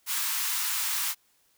white high-pass noise, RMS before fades -29 dBFS, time 0.06-1.15 s, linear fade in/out 50 ms, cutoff 860 Hz, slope 96 dB/octave, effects white hiss -67 dBFS RMS until 1.57 s

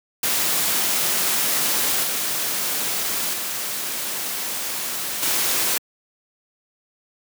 white noise with level steps, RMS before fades -21 / -24 / -27 / -21 dBFS, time 0.23-5.78 s, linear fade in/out 5 ms, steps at 2.03 / 3.33 / 5.22 s, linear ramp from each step 10 ms, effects high-pass 150 Hz 12 dB/octave

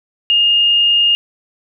sine tone, 2835 Hz, F7, 25 cents sharp, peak -9 dBFS, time 0.3-1.15 s, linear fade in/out 0 ms, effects none

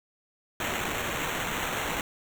white noise with sample-and-hold, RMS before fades -31 dBFS, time 0.6-2.01 s, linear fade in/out 2 ms, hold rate 4900 Hz, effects none

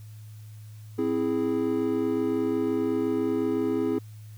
triangle chord, C augmented, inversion none, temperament equal, 261.6 / 329.6 / 415.3 Hz, C4 / E4 / G#4, 0 / 0 / 0 cents, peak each -26 dBFS, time 0.98-3.99 s, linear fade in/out 10 ms, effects added 107 Hz sine -41 dBFS peak until 4.37 s + white hiss -59 dBFS RMS until 4.37 s

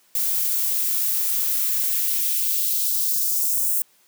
violet noise with high-pass filter sweep, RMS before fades -22 dBFS, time 0.15-3.82 s, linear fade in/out 2 ms, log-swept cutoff 350 to 8700 Hz, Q 1.4, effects white hiss -59 dBFS RMS until 4.07 s + high-pass 150 Hz 12 dB/octave

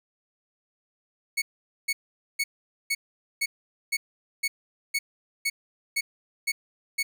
sawtooth tone bursts, 2217 Hz, C#7, in tune, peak -20 dBFS, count 12, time 1.37-7.03 s, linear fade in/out 10 ms, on 50 ms, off 460 ms, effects none

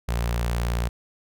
sawtooth tone with notch filter, 58.7 Hz, A#1, 13 cents sharp, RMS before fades -25 dBFS, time 0.08-0.89 s, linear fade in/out 10 ms, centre 290 Hz, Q 1.2, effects none

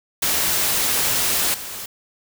white noise with level steps, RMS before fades -20 / -32 dBFS, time 0.22-1.86 s, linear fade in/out 5 ms, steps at 1.54 s, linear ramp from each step 2 ms, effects none

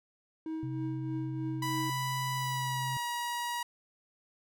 triangle tone with tremolo, 318.3 Hz, D#4, 39 cents sharp, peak -31 dBFS, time 0.46-1.9 s, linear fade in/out 2 ms, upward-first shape triangle, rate 3.2 Hz, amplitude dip 50%
sine tone, 130.81 Hz, C3, in tune, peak -35 dBFS, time 0.63-2.97 s, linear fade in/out 0 ms
sawtooth tone with pitch glide, 987.8 to 957.5 Hz, B5 to A#5, 0 to +46 cents, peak -29 dBFS, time 1.62-3.63 s, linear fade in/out 5 ms, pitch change -54 cents, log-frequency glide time 2.35-2.92 s
effects none

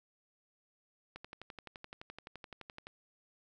click train, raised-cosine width 0.3 ms, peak -30 dBFS, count 21, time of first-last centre 1.16-2.869 s, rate 11.7 Hz, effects none

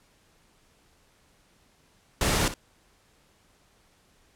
pink noise with echo, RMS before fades -24 dBFS, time 2.21-2.48 s, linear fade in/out 2 ms, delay 60 ms, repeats 1, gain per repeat -13 dB, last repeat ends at 2.54 s, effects pink hiss -63 dBFS RMS until 4.35 s + low-pass 11000 Hz 12 dB/octave

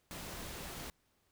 pink noise, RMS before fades -45 dBFS, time 0.11-0.9 s, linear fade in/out 0 ms, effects pink hiss -75 dBFS RMS until 1.31 s

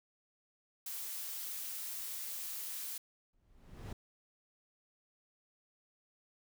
blue noise, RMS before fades -42 dBFS, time 0.86-2.98 s, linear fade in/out 5 ms
brown noise with exponential growth, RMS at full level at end -38 dBFS, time 3.33-3.93 s, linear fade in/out 5 ms, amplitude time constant 130 ms
effects none

